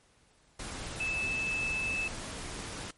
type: tone in noise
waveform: sine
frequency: 2620 Hz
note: E7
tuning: 11 cents flat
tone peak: -30 dBFS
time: 1-2.08 s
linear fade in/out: 5 ms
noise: pink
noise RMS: -40 dBFS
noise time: 0.59-2.91 s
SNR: +7 dB
effects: pink hiss -65 dBFS RMS until 2.97 s + MP3 48 kbps